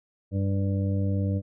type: harmonic tone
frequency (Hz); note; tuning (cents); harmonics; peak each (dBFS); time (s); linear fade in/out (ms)
98; G2; 0; 1 / 2 / 3 / 5 / 6; -24 / -30 / -34 / -38 / -40; 0.31-1.42; 50
effects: none